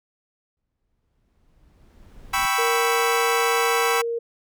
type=noise with exponential growth; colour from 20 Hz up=brown; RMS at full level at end=-39 dBFS; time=0.57-2.46 s; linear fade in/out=2 ms; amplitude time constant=410 ms
type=chord; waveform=25% pulse; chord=C# half-diminished seventh; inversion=second; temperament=equal; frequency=784 / 987.8 / 1108.7 / 1318.5 Hz; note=G5 / B5 / C#6 / E6; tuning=0 / 0 / 0 / 0 cents; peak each=-22 dBFS; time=2.33-4.02 s; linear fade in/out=10 ms
type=tone; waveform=sine; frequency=466.2 Hz; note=A#4; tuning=in tune; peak=-23 dBFS; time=2.58-4.19 s; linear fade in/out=10 ms
effects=none